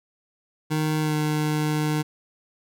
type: tone with pitch glide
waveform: 25% pulse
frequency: 154.7 to 152.31 Hz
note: D#3 to D#3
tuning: -10 to -37 cents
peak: -18 dBFS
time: 0.7-2.03 s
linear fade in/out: 20 ms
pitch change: -27 cents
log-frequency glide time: 1.01-1.14 s
effects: none